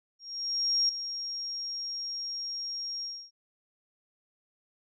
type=tone with ADSR envelope; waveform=sine; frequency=5580 Hz; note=F8; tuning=2 cents flat; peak=-22 dBFS; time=0.19-3.31 s; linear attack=700 ms; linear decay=3 ms; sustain=-11 dB; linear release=280 ms; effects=none